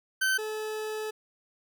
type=tone pair in turn; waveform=40% pulse; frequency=1538 / 431.6 Hz; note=G6 / A4; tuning=-33 / -33 cents; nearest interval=octave + minor seventh; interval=2200 cents; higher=first; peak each=-23 / -31 dBFS; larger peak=first; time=0.21-0.38 / 0.38-1.11 s; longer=second; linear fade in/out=10 ms; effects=none